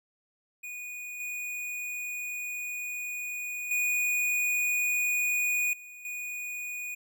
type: tone with level steps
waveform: square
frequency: 2463 Hz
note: D#7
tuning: 18 cents flat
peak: -38 / -34 / -26 / -45 / -35 dBFS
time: 0.63-6.95 s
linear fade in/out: 10 ms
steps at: 1.2 / 3.71 / 5.73 / 6.05 s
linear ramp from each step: 2 ms
effects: none